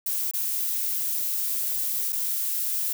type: noise with dropouts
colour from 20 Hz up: violet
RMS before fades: -27 dBFS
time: 0.06-2.93 s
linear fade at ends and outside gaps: 5 ms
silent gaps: 0.312-0.336 / 2.124-2.128 s
effects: none